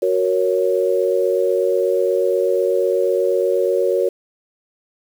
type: chord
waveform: sine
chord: F# major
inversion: none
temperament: equal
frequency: 370 / 466.2 / 554.4 Hz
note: F#4 / A#4 / C#5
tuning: 0 / 0 / 0 cents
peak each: -19 dBFS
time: 0.02-4.09 s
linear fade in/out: 5 ms
effects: 7-bit